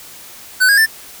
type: tone with pitch steps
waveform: square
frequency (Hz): 1509 / 1636.1 / 1773.9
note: F#6 / G#6 / A6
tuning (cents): +34 / -26 / +14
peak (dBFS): -9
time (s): 0.6-0.864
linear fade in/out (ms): 20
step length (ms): 88
effects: white hiss -37 dBFS RMS until 1.2 s